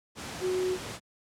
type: tone in noise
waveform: sine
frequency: 369.1 Hz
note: F#4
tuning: 4 cents flat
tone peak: -26 dBFS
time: 0.4-0.78 s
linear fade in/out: 50 ms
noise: pink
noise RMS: -38 dBFS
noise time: 0.15-1 s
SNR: +9 dB
effects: high-pass 100 Hz 12 dB/octave + low-pass 9000 Hz 12 dB/octave